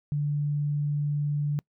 sine tone, 146.4 Hz, D3, 5 cents flat, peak -24 dBFS, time 0.12-1.59 s, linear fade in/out 0 ms, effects noise-tail reverb RT60 0.1 s tail -26 dB re dry

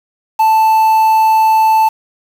triangle tone with quantisation, 880 Hz, A5, in tune, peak -5 dBFS, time 0.39-1.89 s, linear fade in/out 10 ms, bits 5, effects none

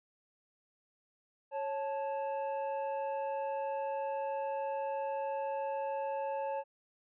triangle tone pair together, 550 / 873.1 Hz, C#5 / A5, -14 / -14 cents, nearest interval minor sixth, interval 800 cents, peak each -34 / -35 dBFS, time 1.51-6.64 s, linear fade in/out 50 ms, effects resampled to 8000 Hz

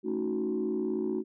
sine chord, D# half-diminished seventh, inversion second, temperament equal with one note detuned, 220 / 277.2 / 313.7 / 370 Hz, A3 / C#4 / D#4 / F#4, 0 / 0 / +14 / 0 cents, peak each -33 / -36 / -33 / -30 dBFS, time 0.03-1.24 s, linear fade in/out 50 ms, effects tanh soft clip ceiling -22 dBFS

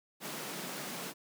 pink high-pass noise, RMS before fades -41 dBFS, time 0.2-1.14 s, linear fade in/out 50 ms, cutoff 140 Hz, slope 96 dB/octave, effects none

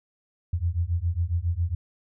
sine beating tone pair, 82.41 / 89.71 Hz, E2 / F2, 0 / +47 cents, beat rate 7.3 Hz, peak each -26 dBFS, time 0.53-1.75 s, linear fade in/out 5 ms, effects none

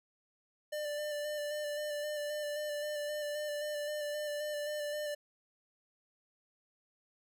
square tone with vibrato, 594 Hz, D5, 20 cents sharp, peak -36 dBFS, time 0.72-5.15 s, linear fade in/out 10 ms, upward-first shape square, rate 3.8 Hz, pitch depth 18 cents each way, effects none

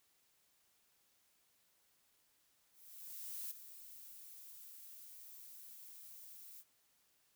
violet noise with ADSR envelope, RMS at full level -44 dBFS, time 2.71-6.64 s, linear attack 800 ms, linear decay 6 ms, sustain -11 dB, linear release 47 ms, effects white hiss -75 dBFS RMS until 7.35 s

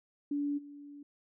sine tone with level steps, 287.9 Hz, D4, 34 cents flat, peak -30 / -46 dBFS, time 0.31-1.03 s, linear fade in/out 5 ms, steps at 0.57 s, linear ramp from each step 20 ms, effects none

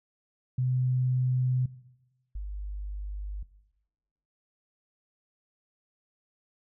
sine tone pair in turn, 127.3 / 50.05 Hz, C3 / G1, -47 / +37 cents, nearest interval octave + major third, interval 1616 cents, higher first, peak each -24 / -32 dBFS, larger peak first, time 0.58-1.66 / 2.35-3.43 s, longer neither, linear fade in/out 5 ms, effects noise-tail reverb RT60 1.0 s tail -18 dB re dry

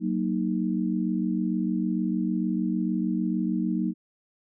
sine chord, D# minor, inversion first, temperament just, 186.68 / 233.3 / 311.1 Hz, F#3 / A#3 / D#4, +16 / +2 / 0 cents, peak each -27 / -28 / -29 dBFS, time 0-3.94 s, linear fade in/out 50 ms, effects none

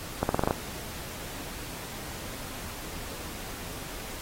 accelerating click train, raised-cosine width 1 ms, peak -10 dBFS, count 7, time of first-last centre 0.23-0.509 s, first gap 61 ms, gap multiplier 0.89, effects pink hiss -40 dBFS RMS until 4.21 s + AAC 48 kbps

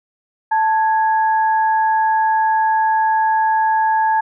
sine tone pair together, 880 / 1660.3 Hz, A5 / G#6, 0 / -1 cents, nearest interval major seventh, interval 1099 cents, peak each -13 / -23 dBFS, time 0.51-4.21 s, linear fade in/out 10 ms, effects none

